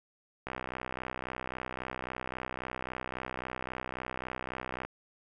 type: click train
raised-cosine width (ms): 0.5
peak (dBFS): -21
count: 280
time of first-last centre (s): 0.47-4.85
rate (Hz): 63.7
effects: none